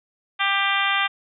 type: harmonic tone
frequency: 395.5 Hz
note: G4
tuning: 15 cents sharp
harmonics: 2 / 3 / 4 / 5 / 6 / 7 / 8 / 9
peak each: -28 / -25 / -26 / -26 / -27 / -29 / -28 / -30 dBFS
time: 0.39-1.08 s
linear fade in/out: 20 ms
effects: none